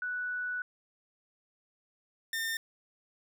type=tone pair in turn; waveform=sine / sawtooth; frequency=1480 / 1811 Hz; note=F#6 / A6; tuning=0 / +49 cents; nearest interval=minor third; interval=349 cents; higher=second; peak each=-32 / -28 dBFS; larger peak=second; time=0.02-0.62 / 2.33-2.57 s; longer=first; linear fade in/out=2 ms; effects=none